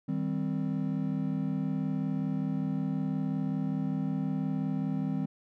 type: chord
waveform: triangle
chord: C minor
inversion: first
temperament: just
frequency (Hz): 156.98 / 196.22 / 261.6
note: Eb3 / G3 / C4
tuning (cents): +16 / +2 / 0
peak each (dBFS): -31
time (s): 0.08-5.26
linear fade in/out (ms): 10
effects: none